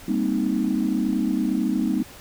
sine chord, C minor seventh, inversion second, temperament equal with one note detuned, 199.77 / 233.1 / 261.6 / 311.1 Hz, G3 / Bb3 / C4 / Eb4, +33 / 0 / 0 / 0 cents, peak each -25 dBFS, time 0.08-2.03 s, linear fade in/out 5 ms, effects tanh soft clip ceiling -11 dBFS + pink hiss -44 dBFS RMS until 2.2 s

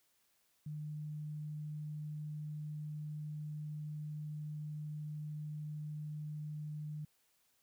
sine tone, 151.1 Hz, D3, 50 cents sharp, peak -40 dBFS, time 0.66-7.05 s, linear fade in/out 5 ms, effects white hiss -75 dBFS RMS until 7.62 s

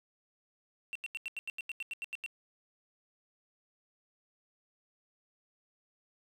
triangle tone bursts, 2715 Hz, F7, 50 cents flat, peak -34 dBFS, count 13, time 0.93-2.262 s, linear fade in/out 0 ms, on 24 ms, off 85 ms, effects none

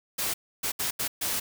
white noise bursts at uneven times, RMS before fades -29 dBFS, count 5, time 0.18-0.34 / 0.63-0.72 / 0.79-0.91 / 0.99-1.08 / 1.21-1.4 s, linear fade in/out 10 ms, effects none

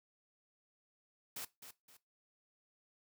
white noise with echo, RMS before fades -44 dBFS, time 1.36-1.45 s, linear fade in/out 5 ms, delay 260 ms, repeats 2, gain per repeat -9 dB, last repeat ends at 1.97 s, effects noise-tail reverb RT60 0.2 s tail -18 dB re dry + high-pass 80 Hz 12 dB/octave

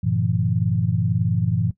sine chord, E half-diminished seventh, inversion first, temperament equal with one note detuned, 98 / 116.54 / 146.83 / 168.86 Hz, G2 / Bb2 / D3 / E3, 0 / 0 / 0 / +42 cents, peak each -24 / -22 / -28 / -23 dBFS, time 0.03-1.71 s, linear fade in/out 10 ms, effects noise-tail reverb RT60 0.1 s tail -17 dB re dry

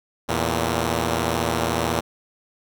5% pulse tone pair together, 81.95 / 115.9 Hz, E2 / A#2, -10 / -10 cents, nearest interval tritone, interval 600 cents, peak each -12 / -13 dBFS, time 0.28-2.01 s, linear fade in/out 20 ms, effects none

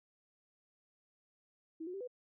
sine tone with pitch steps, 322.5 / 361.3 / 391.3 / 496.2 Hz, E4 / F#4 / G4 / B4, -38 / -41 / -3 / +8 cents, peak -40 dBFS, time 1.8-2.076 s, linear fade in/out 10 ms, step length 69 ms, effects none

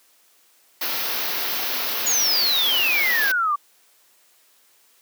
white band-stop noise, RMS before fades -25 dBFS, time 0.81-3.32 s, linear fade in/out 5 ms, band 5700 to 12000 Hz, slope 48 dB/octave
sine exponential sweep, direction down, 6950 to 1138 Hz, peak -18 dBFS, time 2.06-3.56 s, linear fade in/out 10 ms
clicks, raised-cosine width 1 ms, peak -20 dBFS, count 2, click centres 2.752 / 2.797 s
effects white hiss -58 dBFS RMS until 5.01 s + high-pass 300 Hz 12 dB/octave

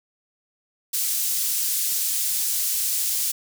pink high-pass noise, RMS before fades -24 dBFS, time 0.93-3.32 s, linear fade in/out 10 ms, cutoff 7100 Hz, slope 12 dB/octave, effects none

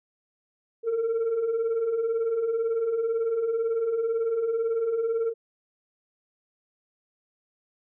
sine beating tone pair, 440 / 458 Hz, A4 / A#4, 0 / -31 cents, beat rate 18 Hz, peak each -30 / -22 dBFS, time 0.83-5.34 s, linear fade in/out 50 ms, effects tanh soft clip ceiling -21 dBFS

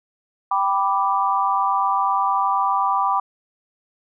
sine chord, G major, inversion none, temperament equal, 784 / 987.8 / 1174.7 Hz, G5 / B5 / D6, 0 / 0 / 0 cents, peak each -22 / -21 / -21 dBFS, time 0.51-3.2 s, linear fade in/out 5 ms, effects none

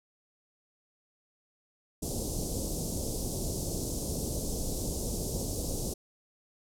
pink band-stop noise, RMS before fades -33 dBFS, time 2.02-5.94 s, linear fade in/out 10 ms, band 590 to 5400 Hz, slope 24 dB/octave, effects low-pass 12000 Hz 12 dB/octave

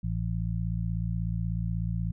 harmonic tone, 56.4 Hz, A1, 44 cents sharp, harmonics 1 / 2 / 3, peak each -32 / -31 / -32 dBFS, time 0.03-2.12 s, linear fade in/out 10 ms, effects none

